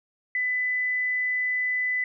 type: tone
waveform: sine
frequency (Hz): 2000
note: B6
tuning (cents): +21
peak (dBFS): -23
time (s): 0.35-2.04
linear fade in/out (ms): 2
effects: none